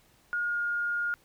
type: tone with pitch glide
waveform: sine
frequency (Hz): 1430 to 1421.8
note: F6 to F6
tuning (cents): +41 to +31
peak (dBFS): -27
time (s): 0.33-1.14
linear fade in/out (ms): 0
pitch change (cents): -10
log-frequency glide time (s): 0.44-0.59
effects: pink hiss -63 dBFS RMS until 1.24 s